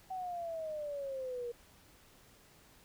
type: exponential sweep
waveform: sine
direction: down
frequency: 761 to 471 Hz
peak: -37 dBFS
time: 0.1-1.52 s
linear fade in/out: 10 ms
effects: pink hiss -62 dBFS RMS until 2.84 s